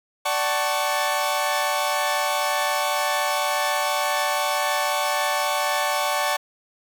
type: chord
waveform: sawtooth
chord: D major seventh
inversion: none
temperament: equal with one note detuned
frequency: 587.3 / 753.8 / 880 / 1108.7 Hz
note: D5 / F#5 / A5 / C#6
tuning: 0 / +32 / 0 / 0 cents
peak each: -23 dBFS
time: 0.25-6.37 s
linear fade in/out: 10 ms
effects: none